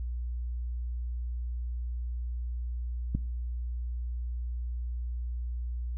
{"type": "click", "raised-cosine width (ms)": 5, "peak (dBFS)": -16, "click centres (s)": 3.15, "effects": ["noise-tail reverb RT60 0.5 s tail -20 dB re dry", "added 60 Hz sine -31 dBFS peak until 5.97 s"]}